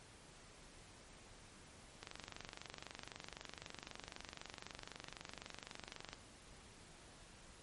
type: click train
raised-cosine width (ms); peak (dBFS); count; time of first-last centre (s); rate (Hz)
0.2; -29; 99; 2.03-6.13; 23.9
effects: pink hiss -60 dBFS RMS until 7.62 s + MP3 48 kbps